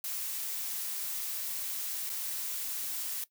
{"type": "noise with dropouts", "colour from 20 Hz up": "blue", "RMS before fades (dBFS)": -36, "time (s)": [0.04, 3.24], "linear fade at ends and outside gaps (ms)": 2, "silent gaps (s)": [2.094, 2.099], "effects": ["noise-tail reverb RT60 0.1 s tail -17 dB re dry"]}